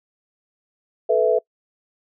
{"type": "chord", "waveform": "sine", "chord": "A suspended second", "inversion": "none", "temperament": "equal with one note detuned", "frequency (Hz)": [436, 493.9, 659.3], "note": ["A4", "B4", "E5"], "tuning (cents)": [-16, 0, 0], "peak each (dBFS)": -19, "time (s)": [1.09, 1.39], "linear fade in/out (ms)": 10, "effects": ["noise-tail reverb RT60 0.1 s tail -25 dB re dry"]}